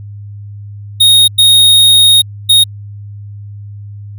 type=tone bursts at uneven times; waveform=square; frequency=3729 Hz; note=A#7; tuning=in tune; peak=-4 dBFS; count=3; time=1-1.28 / 1.38-2.22 / 2.49-2.64 s; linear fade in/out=10 ms; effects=added 102 Hz sine -25 dBFS peak until 4.18 s